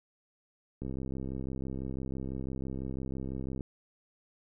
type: click train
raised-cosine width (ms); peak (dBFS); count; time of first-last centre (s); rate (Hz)
3; -25; 185; 0.82-3.608; 66
effects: none